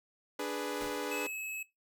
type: chord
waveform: sawtooth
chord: G# diminished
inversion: second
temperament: equal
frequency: 293.7 / 415.3 / 493.9 Hz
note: D4 / G#4 / B4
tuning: 0 / 0 / 0 cents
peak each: -35 dBFS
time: 0.39-1.27 s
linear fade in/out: 5 ms
type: noise with exponential decay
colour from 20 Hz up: pink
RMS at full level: -41 dBFS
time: 0.81-1.09 s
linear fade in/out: 0 ms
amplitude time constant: 59 ms
type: tone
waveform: square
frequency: 2583 Hz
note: E7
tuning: 36 cents flat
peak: -38 dBFS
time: 1.11-1.63 s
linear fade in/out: 5 ms
effects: noise-tail reverb RT60 0.2 s tail -20 dB re dry